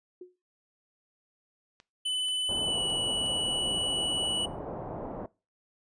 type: tone with exponential decay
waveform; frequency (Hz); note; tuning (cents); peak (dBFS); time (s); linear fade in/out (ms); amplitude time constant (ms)
sine; 361.8; F#4; -39; -38; 0.21-0.36; 5; 31
type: clicks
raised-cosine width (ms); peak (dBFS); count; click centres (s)
0.2; -34; 4; 1.801 / 2.285 / 2.901 / 3.263
type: tone with pitch glide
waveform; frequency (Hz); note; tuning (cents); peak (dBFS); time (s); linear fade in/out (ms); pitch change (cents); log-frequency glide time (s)
square; 3006 to 2949; F#7 to F#7; +27 to -6; -28; 2.05-4.46; 10; -33; 2.62-2.8
type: low-pass noise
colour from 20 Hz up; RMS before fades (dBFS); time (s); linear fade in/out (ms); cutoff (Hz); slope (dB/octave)
white; -38; 2.49-5.26; 2; 800; 24
effects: noise-tail reverb RT60 0.3 s tail -22 dB re dry + resampled to 22050 Hz